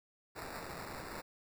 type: noise with sample-and-hold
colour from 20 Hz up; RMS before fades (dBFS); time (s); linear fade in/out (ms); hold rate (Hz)
violet; -45; 0.35-1.22; 20; 3150
effects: none